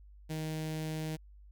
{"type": "tone with notch filter", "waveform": "sawtooth", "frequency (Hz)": 156.8, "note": "D#3", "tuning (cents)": 14, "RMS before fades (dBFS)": -37, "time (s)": [0.29, 1.17], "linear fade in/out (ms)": 20, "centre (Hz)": 1200, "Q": 1.3, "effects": ["added 50 Hz sine -52 dBFS peak until 1.51 s"]}